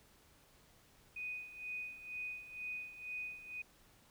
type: tone with tremolo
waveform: sine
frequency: 2489 Hz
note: D#7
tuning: in tune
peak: -39 dBFS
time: 1.16-3.62 s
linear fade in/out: 5 ms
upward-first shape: sine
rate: 2.1 Hz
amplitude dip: 75%
effects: pink hiss -66 dBFS RMS until 4.1 s